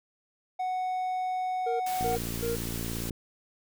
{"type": "tone", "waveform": "triangle", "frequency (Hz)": 740, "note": "F#5", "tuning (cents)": 0, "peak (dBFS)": -26, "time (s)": [0.59, 2.16], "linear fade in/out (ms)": 10}
{"type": "tone bursts", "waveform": "triangle", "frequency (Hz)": 466.2, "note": "A#4", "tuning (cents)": 0, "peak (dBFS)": -27, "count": 3, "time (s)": [1.66, 2.56], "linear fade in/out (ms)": 10, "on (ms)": 140, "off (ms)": 240}
{"type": "noise", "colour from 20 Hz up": "white", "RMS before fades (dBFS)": -39, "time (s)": [1.86, 3.1], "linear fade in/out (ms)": 5}
{"type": "click train", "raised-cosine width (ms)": 3, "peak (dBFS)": -23, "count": 64, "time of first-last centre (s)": [2.01, 3.108], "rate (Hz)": 57.4}
{"effects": []}